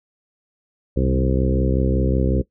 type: harmonic tone with a mistuned harmonic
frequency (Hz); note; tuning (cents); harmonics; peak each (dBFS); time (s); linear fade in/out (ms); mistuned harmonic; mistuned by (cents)
65.41; C2; 0; 1 / 2 / 3 / 4 / 5 / 6 / 7 / 8; -20 / -23 / -25 / -26 / -27 / -28 / -28 / -29; 0.96-2.42; 10; 2; -32
effects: noise-tail reverb RT60 0.1 s tail -17 dB re dry